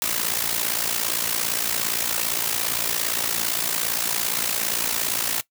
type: noise with amplitude modulation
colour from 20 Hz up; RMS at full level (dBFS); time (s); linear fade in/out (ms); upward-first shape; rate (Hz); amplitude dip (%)
white; -21; 0.02-5.41; 0; sine; 57.5; 75
effects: noise-tail reverb RT60 0.1 s tail -19 dB re dry + high-pass 100 Hz 12 dB/octave